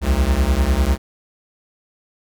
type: beating tone pair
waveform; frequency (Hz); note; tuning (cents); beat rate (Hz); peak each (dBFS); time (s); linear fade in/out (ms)
square; 61.74 / 71.74; B1 / D2; 0 / -40; 10; -18; 0.01-0.98; 50
effects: none